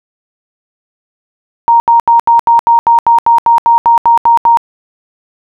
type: tone bursts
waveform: sine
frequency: 932.3 Hz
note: A#5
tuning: in tune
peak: -3 dBFS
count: 15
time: 1.68-4.572 s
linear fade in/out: 0 ms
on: 120 ms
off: 78 ms
effects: none